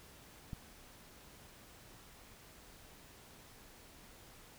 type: click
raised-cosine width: 5 ms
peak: -30 dBFS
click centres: 0.532 s
effects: pink hiss -58 dBFS RMS until 4.58 s